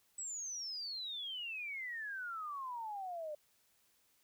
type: exponential sweep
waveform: sine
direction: down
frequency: 7960 to 587.3 Hz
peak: -40 dBFS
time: 0.18-3.35 s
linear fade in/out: 5 ms
effects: white hiss -73 dBFS RMS until 4.23 s